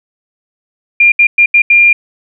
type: tone bursts at uneven times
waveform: sine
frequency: 2400 Hz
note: D7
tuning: 37 cents sharp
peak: -3 dBFS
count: 5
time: 1-1.12 / 1.19-1.27 / 1.38-1.46 / 1.54-1.62 / 1.7-1.93 s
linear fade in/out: 5 ms
effects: none